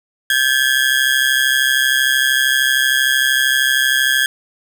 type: ring-modulated tone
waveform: 30% pulse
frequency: 1645 Hz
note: G#6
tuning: 17 cents flat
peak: -7 dBFS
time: 0.3-4.26 s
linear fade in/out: 2 ms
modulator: 66.5 Hz
effects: none